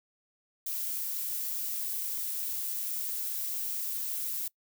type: noise with high-pass filter sweep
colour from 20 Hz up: violet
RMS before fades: -34 dBFS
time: 0.66-4.48 s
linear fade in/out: 5 ms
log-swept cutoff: 230 to 460 Hz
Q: 1.7
effects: noise-tail reverb RT60 0.1 s tail -23 dB re dry